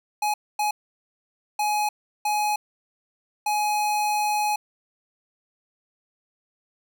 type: tone bursts at uneven times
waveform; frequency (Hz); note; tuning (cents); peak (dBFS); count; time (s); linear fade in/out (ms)
square; 840; G#5; +19; -22; 5; 0.22-0.34 / 0.59-0.71 / 1.59-1.89 / 2.25-2.56 / 3.46-4.56; 5
effects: none